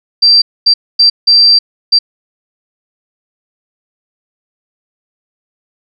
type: tone bursts at uneven times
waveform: sine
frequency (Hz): 4699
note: D8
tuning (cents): 0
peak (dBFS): -3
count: 5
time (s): 0.22-0.42 / 0.66-0.74 / 0.99-1.1 / 1.27-1.59 / 1.92-1.99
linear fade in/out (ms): 10
effects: none